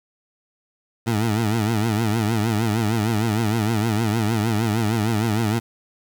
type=tone with vibrato; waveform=20% pulse; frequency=110 Hz; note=A2; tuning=in tune; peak=-14 dBFS; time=1.06-5.6 s; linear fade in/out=20 ms; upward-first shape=triangle; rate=6.5 Hz; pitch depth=140 cents each way; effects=7-bit